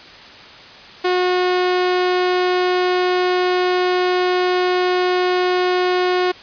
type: tone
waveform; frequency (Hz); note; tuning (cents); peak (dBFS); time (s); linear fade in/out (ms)
sawtooth; 362.9; F#4; -34; -11; 1.04-6.32; 10
effects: white hiss -39 dBFS RMS until 6.42 s + resampled to 11025 Hz